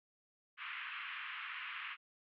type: band-pass noise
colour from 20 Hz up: white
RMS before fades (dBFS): -45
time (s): 0.57-1.97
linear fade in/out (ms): 50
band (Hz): 1100 to 2900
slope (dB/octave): 48
effects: none